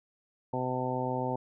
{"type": "harmonic tone", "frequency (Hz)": 127.4, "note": "C3", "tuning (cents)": -46, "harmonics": [1, 2, 3, 4, 5, 6, 7], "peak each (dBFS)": [-36, -36, -38, -36, -39, -39, -35], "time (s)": [0.53, 1.36], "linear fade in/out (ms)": 5, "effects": []}